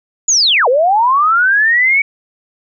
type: linear two-way sweep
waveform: sine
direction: down then up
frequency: 7000 to 466.2 to 2269 Hz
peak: -8 dBFS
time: 0.28-2.02 s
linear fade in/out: 5 ms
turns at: 0.68 s
effects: none